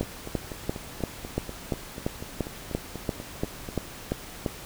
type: two click trains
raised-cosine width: 2 ms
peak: -12 / -22 dBFS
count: 14 / 16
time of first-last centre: 0.01-4.462 / 0.03-3.689 s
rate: 2.92 / 4.1 Hz
effects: pink hiss -42 dBFS RMS until 4.65 s